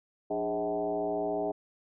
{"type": "tone with frequency modulation", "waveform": "sine", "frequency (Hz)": 525, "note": "C5", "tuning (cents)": 6, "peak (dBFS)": -28, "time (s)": [0.3, 1.52], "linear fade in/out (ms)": 10, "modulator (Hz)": 114, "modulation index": 2.1, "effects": []}